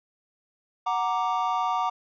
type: chord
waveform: triangle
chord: Gb augmented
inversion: none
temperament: equal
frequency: 740 / 932.3 / 1174.7 Hz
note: Gb5 / Bb5 / D6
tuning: 0 / 0 / 0 cents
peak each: -26 dBFS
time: 0.86-1.9 s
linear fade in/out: 10 ms
effects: resampled to 16000 Hz